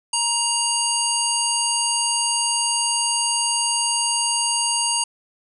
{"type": "harmonic tone", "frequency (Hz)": 940, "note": "A#5", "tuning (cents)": 14, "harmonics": [1, 3, 5, 7, 9, 10], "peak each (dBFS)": [-26, -26, -26, -26, -26, -26], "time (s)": [0.13, 5.04], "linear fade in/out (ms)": 5, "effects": []}